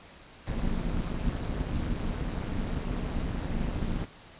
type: noise with amplitude modulation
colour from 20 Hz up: brown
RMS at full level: -27 dBFS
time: 0.46-4.06 s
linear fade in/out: 20 ms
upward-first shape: sine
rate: 202 Hz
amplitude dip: 85%
effects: pink hiss -51 dBFS RMS until 4.39 s + resampled to 8000 Hz